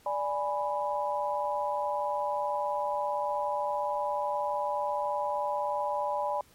sine chord, G# diminished, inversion second, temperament equal, 587.3 / 830.6 / 987.8 Hz, D5 / G#5 / B5, 0 / 0 / 0 cents, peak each -32 dBFS, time 0.06-6.41 s, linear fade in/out 2 ms, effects pink hiss -60 dBFS RMS until 6.54 s + MP3 64 kbps

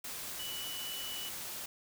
sine tone in noise, 2960 Hz, F#7, in tune, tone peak -41 dBFS, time 0.39-1.29 s, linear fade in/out 5 ms, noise white, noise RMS -42 dBFS, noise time 0.04-1.66 s, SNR -2 dB, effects none

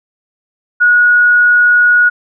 sine tone, 1454 Hz, F#6, 31 cents flat, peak -5 dBFS, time 0.8-2.1 s, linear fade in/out 20 ms, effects none

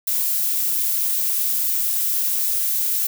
violet noise, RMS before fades -21 dBFS, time 0.07-3.07 s, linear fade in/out 5 ms, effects none

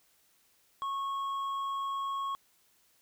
sine tone with hard clipping, 1098 Hz, C#6, 17 cents flat, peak -33 dBFS, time 0.82-2.35 s, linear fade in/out 0 ms, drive 4 dB, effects white hiss -68 dBFS RMS until 3.01 s

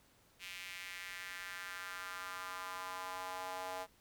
square tone with high-pass filter sweep, 92.5 Hz, F#2, in tune, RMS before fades -45 dBFS, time 0.39-3.87 s, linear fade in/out 50 ms, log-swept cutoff 2500 to 720 Hz, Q 2.6, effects pink hiss -68 dBFS RMS until 4 s

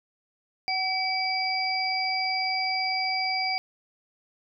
sine tone cluster, 754 / 2292 / 4795 Hz, F#5 / D7 / D8, +32 / -43 / +35 cents, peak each -29 dBFS, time 0.68-3.58 s, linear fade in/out 0 ms, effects none

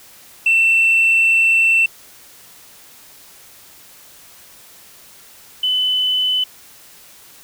sine tone pair in turn, 2685 / 3014 Hz, E7 / F#7, +31 / +31 cents, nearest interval major second, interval 200 cents, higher second, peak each -9 / -14 dBFS, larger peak first, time 0.46-1.86 / 5.63-6.44 s, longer first, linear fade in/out 5 ms, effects tanh soft clip ceiling -8 dBFS + white hiss -44 dBFS RMS until 7.43 s

